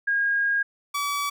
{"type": "tone pair in turn", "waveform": ["sine", "sawtooth"], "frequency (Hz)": [1629, 1144.6], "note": ["G#6", "D6"], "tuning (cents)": [-34, -45], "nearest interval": "tritone", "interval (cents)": 611, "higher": "first", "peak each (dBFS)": [-20, -21], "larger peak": "first", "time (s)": [[0.07, 0.63], [0.94, 1.3]], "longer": "first", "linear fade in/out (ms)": 10, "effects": []}